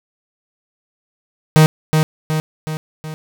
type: tone with echo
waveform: 45% pulse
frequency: 156.1 Hz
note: D#3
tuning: 6 cents sharp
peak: -6 dBFS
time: 1.56-1.66 s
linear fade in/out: 0 ms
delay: 370 ms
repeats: 4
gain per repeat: -5 dB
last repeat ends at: 3.14 s
effects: none